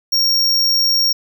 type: tone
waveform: square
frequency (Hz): 5560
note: F8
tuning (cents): -9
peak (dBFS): -13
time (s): 0.12-1.13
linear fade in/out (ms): 10
effects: none